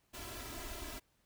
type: noise with comb filter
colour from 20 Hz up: pink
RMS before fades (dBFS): -45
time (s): 0.13-1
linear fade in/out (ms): 20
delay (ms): 3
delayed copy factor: +0.95
effects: pink hiss -75 dBFS RMS until 1.25 s